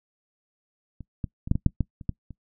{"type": "clicks", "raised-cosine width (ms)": 5, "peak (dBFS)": [-27, -16, -21, -8, -13, -6, -11, -28, -14, -28], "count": 10, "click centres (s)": [1.007, 1.242, 1.475, 1.514, 1.555, 1.663, 1.807, 2.012, 2.093, 2.307], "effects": ["noise-tail reverb RT60 0.1 s tail -22 dB re dry"]}